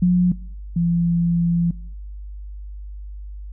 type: tone pair in turn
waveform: sine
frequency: 179.1 / 170.67 Hz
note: F3 / F3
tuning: +44 / -40 cents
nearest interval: minor second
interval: 84 cents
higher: first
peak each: -12 / -16 dBFS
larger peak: first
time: 0.02-0.32 / 0.76-1.71 s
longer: second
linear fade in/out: 5 ms
effects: noise-tail reverb RT60 0.7 s tail -22 dB re dry + added 50 Hz sine -31 dBFS peak until 3.52 s